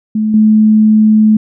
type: tone with level steps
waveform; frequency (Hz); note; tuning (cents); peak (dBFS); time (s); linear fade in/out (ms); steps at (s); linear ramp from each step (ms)
sine; 215.8; A3; -33; -10 / -4; 0.15-1.37; 5; 0.34; 2
effects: none